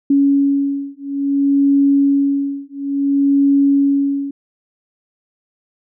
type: beating tone pair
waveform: sine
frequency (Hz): 279 / 279.58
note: C#4 / C#4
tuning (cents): +11 / +15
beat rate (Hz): 0.58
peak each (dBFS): -15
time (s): 0.1-4.31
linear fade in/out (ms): 5
effects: none